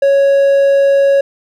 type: tone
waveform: triangle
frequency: 554.4 Hz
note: C#5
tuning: in tune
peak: -5 dBFS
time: 0.02-1.21 s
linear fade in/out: 5 ms
effects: none